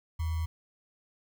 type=tone with sample-and-hold; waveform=sine; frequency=81 Hz; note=E2; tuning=30 cents flat; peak=-28 dBFS; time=0.19-0.46 s; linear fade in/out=10 ms; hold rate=1050 Hz; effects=none